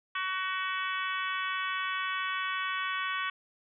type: harmonic tone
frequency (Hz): 375.5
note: F#4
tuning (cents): +26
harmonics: 3 / 4 / 5 / 6 / 7 / 8 / 9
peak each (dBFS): -34 / -36 / -38 / -40 / -41 / -42 / -43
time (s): 0.15-3.3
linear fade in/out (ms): 5
effects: none